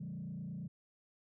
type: tone with frequency modulation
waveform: sine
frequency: 172.1 Hz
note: F3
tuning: 25 cents flat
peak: -39 dBFS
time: 0-0.68 s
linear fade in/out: 10 ms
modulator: 29.1 Hz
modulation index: 1.3
effects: tanh soft clip ceiling -36 dBFS